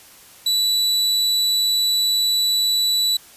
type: tone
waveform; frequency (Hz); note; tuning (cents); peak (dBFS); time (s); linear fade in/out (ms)
40% pulse; 3951; B7; 0; -15; 0.46-3.17; 5
effects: white hiss -46 dBFS RMS until 3.36 s + resampled to 32000 Hz